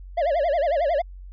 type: tone with vibrato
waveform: triangle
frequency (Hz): 622.3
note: D#5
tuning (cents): 0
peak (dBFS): -17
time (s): 0.17-1.02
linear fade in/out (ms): 10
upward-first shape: sine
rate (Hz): 11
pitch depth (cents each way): 220
effects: added 46 Hz sine -37 dBFS peak until 1.32 s + resampled to 11025 Hz